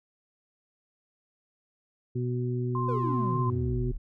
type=harmonic tone; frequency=123.47 Hz; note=B2; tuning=in tune; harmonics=1 / 2 / 3; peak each=-28 / -35 / -34 dBFS; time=2.15-3.92 s; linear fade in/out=10 ms
type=tone with vibrato; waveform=sine; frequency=1044 Hz; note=C6; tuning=4 cents flat; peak=-30 dBFS; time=2.75-3.5 s; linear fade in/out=2 ms; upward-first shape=sine; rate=5.2 Hz; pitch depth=18 cents each way
type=exponential sweep; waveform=triangle; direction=down; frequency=517 to 31.71 Hz; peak=-29 dBFS; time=2.88-3.98 s; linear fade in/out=10 ms
effects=none